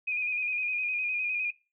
sine tone with vibrato, 2469 Hz, D#7, 14 cents flat, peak -27 dBFS, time 0.07-1.51 s, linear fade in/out 10 ms, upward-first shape square, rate 9.8 Hz, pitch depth 35 cents each way, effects noise-tail reverb RT60 0.3 s tail -21 dB re dry

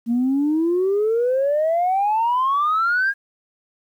sine exponential sweep, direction up, 228.5 to 1646 Hz, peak -15 dBFS, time 0.06-3.14 s, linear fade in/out 50 ms, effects tanh soft clip ceiling -13 dBFS + 9-bit

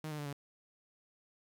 sawtooth tone with pitch steps, 155.56 / 150.87 / 146.32 / 141.91 Hz, D#3 / D3 / D3 / C#3, 0 / +47 / -6 / +41 cents, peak -35 dBFS, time 0.04-0.328 s, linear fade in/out 2 ms, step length 72 ms, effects 11-bit

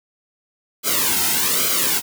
white noise with flanger, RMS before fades -19 dBFS, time 0.83-2.02 s, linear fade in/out 50 ms, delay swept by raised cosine 1.1 to 1.78 ms, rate 1.2 Hz, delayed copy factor -0.9, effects none

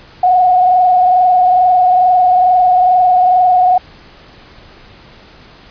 sine tone with frequency modulation, 730 Hz, F#5, 24 cents flat, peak -6 dBFS, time 0.23-3.78 s, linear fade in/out 5 ms, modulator 22.3 Hz, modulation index 0.77, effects pink hiss -40 dBFS RMS until 5.7 s + resampled to 11025 Hz

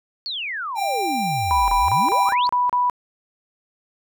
sine exponential two-way sweep, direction down then up, 4553 to 36.71 to 4553 Hz, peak -25 dBFS, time 0.26-2.47 s, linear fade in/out 0 ms, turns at 1.76 s
square tone, 791 Hz, G5, 15 cents sharp, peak -22 dBFS, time 0.75-2.35 s, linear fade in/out 50 ms
sine tone bursts, 985 Hz, B5, 5 cents flat, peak -16 dBFS, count 7, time 1.51-2.898 s, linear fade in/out 0 ms, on 170 ms, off 33 ms
effects none

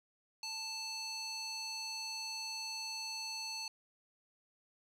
square tone with band-pass filter, 880 Hz, A5, in tune, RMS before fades -42 dBFS, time 0.43-3.68 s, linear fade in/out 2 ms, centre 4900 Hz, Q 2.6, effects none

